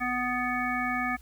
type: harmonic tone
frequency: 248.1 Hz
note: B3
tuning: 8 cents sharp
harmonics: 1 / 3 / 5 / 7 / 9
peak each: -33 / -33 / -33 / -33 / -33 dBFS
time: 0-1.17 s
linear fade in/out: 20 ms
effects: added 60 Hz sine -48 dBFS peak until 1.21 s + white hiss -60 dBFS RMS until 1.21 s